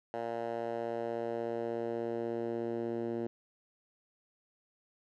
10% pulse tone with band-pass filter sweep, 116.54 Hz, A#2, in tune, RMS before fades -36 dBFS, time 0.14-3.27 s, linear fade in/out 0 ms, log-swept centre 690 to 320 Hz, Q 1.6, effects none

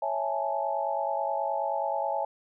sine chord, A major seventh, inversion first, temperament equal, 554.4 / 659.3 / 830.6 / 880 Hz, C#5 / E5 / G#5 / A5, 0 / 0 / 0 / 0 cents, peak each -33 / -32 / -31 / -33 dBFS, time 0.02-2.25 s, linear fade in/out 5 ms, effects none

